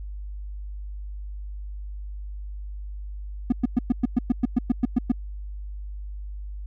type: tone bursts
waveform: triangle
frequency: 243.7 Hz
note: B3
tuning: 23 cents flat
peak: -13 dBFS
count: 13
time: 3.5-5.119 s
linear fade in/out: 5 ms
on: 23 ms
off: 110 ms
effects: tanh soft clip ceiling -10 dBFS + added 50 Hz sine -32 dBFS peak until 6.66 s